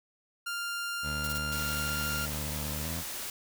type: tone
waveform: sawtooth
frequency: 1396.9 Hz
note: F6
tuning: in tune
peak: -29 dBFS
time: 0.46-2.26 s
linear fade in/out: 10 ms
type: tone with pitch glide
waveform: 20% pulse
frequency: 74.7 to 81.93 Hz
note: D2 to E2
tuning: +30 to -10 cents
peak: -30 dBFS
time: 1.02-3.04 s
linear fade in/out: 50 ms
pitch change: +160 cents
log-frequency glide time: 2.81-2.87 s
type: noise bursts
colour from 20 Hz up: blue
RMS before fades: -37 dBFS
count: 3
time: 1.24-1.379 s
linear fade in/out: 2 ms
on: 31 ms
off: 23 ms
type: noise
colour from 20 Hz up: white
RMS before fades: -38 dBFS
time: 1.52-3.3 s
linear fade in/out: 2 ms
effects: none